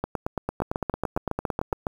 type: two click trains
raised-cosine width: 1 ms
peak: -12 / -11 dBFS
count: 16 / 10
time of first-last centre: 0.04-1.727 / 0.62-1.868 s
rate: 8.89 / 7.21 Hz
effects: 7-bit